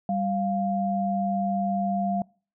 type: tone pair together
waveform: sine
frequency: 196.01 / 698.5 Hz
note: G3 / F5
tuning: 0 / 0 cents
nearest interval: octave + minor seventh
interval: 2200 cents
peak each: -26 dBFS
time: 0.09-2.22 s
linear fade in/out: 2 ms
effects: noise-tail reverb RT60 0.4 s tail -25 dB re dry

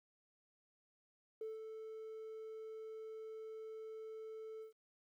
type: tone with ADSR envelope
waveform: triangle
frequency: 440 Hz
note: A4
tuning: in tune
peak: -37 dBFS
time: 1.41-4.73 s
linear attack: 4 ms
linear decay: 160 ms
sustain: -7 dB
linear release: 120 ms
effects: tanh soft clip ceiling -39 dBFS + 13-bit

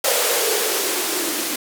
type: noise with band-pass filter sweep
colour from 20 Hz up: violet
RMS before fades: -21 dBFS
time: 0.04-1.56 s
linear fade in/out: 5 ms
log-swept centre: 540 to 280 Hz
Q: 6.7
effects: none

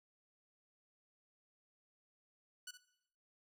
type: tone with echo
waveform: 10% pulse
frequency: 1480 Hz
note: F#6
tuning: in tune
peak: -37 dBFS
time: 2.67-2.71 s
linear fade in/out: 5 ms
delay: 65 ms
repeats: 1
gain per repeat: -11 dB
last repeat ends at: 2.775 s
effects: noise-tail reverb RT60 0.8 s tail -17 dB re dry

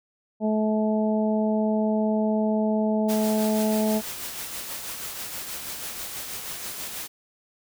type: harmonic tone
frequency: 215.7 Hz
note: A3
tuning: 34 cents flat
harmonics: 1 / 2 / 3 / 4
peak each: -22 / -29 / -27 / -34 dBFS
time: 0.4-4.02 s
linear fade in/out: 50 ms
type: noise with tremolo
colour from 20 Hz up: white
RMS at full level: -33 dBFS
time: 3.08-7.08 s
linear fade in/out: 20 ms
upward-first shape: sine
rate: 6.2 Hz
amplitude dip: 35%
effects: none

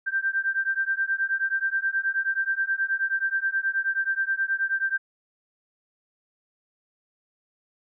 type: beating tone pair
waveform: sine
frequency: 1568 / 1577.4 Hz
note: G6 / G6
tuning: 0 / +10 cents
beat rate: 9.4 Hz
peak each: -26 dBFS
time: 0.06-4.98 s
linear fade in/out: 20 ms
effects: none

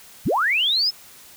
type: linear sweep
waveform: sine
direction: up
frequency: 36.71 to 5274 Hz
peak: -17 dBFS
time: 0.25-0.91 s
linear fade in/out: 20 ms
effects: white hiss -46 dBFS RMS until 1.36 s

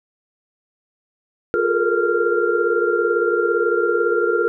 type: tone cluster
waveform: sine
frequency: 353.1 / 419.3 / 453.7 / 471.5 / 1388 Hz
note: F4 / G#4 / A#4 / A#4 / F6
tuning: +19 / +17 / -47 / +20 / -11 cents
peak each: -22 dBFS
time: 1.54-4.48 s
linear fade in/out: 0 ms
effects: none

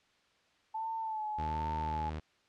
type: tone with vibrato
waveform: sine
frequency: 875 Hz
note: A5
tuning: 10 cents flat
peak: -34 dBFS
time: 0.74-2.1 s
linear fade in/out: 10 ms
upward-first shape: sine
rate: 1.3 Hz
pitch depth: 49 cents each way
type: tone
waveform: sawtooth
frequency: 77.78 Hz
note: D#2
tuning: in tune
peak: -33 dBFS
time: 1.38-2.2 s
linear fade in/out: 10 ms
effects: white hiss -69 dBFS RMS until 2.48 s + low-pass 4000 Hz 12 dB/octave

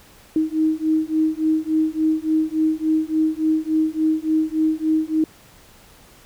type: beating tone pair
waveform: sine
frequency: 312.9 / 316.4 Hz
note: D#4 / D#4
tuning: +10 / +29 cents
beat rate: 3.5 Hz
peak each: -20 dBFS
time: 0.36-5.24 s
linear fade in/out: 2 ms
effects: pink hiss -49 dBFS RMS until 6.25 s

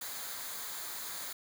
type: noise with comb filter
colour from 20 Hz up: white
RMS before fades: -41 dBFS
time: 0.01-1.33 s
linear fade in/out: 5 ms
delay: 0.36 ms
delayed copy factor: -0.55
effects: none

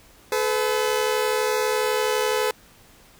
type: tone pair together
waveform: sawtooth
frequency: 431.2 / 503.2 Hz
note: A4 / B4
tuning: -35 / +32 cents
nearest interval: minor third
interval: 267 cents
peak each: -19 / -20 dBFS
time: 0.32-2.51 s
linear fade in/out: 2 ms
effects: pink hiss -52 dBFS RMS until 3.19 s

